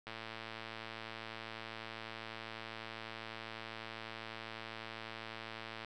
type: click train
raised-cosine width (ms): 0.3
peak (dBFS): -28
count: 648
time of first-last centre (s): 0.07-5.847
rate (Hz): 112
effects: none